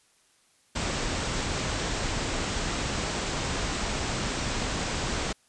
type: low-pass noise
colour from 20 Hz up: pink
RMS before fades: -30 dBFS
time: 0.75-5.33 s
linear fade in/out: 10 ms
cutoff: 8300 Hz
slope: 96 dB/octave
effects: white hiss -64 dBFS RMS until 5.48 s + resampled to 24000 Hz